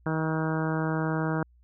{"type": "harmonic tone", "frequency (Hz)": 158.8, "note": "D#3", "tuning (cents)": 36, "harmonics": [1, 2, 3, 4, 5, 6, 7, 8, 9, 10], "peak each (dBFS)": [-28, -31, -35, -37, -39, -38, -41, -41, -38, -41], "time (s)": [0.06, 1.43], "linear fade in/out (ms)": 2, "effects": ["added 60 Hz sine -56 dBFS peak until 1.63 s"]}